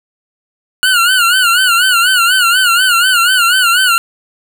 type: tone with vibrato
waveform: 25% pulse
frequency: 1445 Hz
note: F#6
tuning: 41 cents flat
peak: -4 dBFS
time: 0.83-3.98 s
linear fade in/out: 0 ms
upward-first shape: sine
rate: 4.1 Hz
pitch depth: 110 cents each way
effects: none